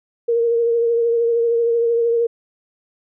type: tone with vibrato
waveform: sine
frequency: 466.2 Hz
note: A#4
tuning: in tune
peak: -14 dBFS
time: 0.28-2.27 s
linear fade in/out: 10 ms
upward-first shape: triangle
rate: 13 Hz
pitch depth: 30 cents each way
effects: none